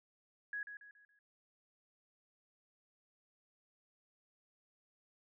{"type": "tone with echo", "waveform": "sine", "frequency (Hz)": 1668, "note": "G#6", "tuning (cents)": 7, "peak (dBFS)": -38, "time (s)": [0.53, 0.63], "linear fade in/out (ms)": 2, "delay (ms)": 140, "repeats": 4, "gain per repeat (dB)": -8, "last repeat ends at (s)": 1.19, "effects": []}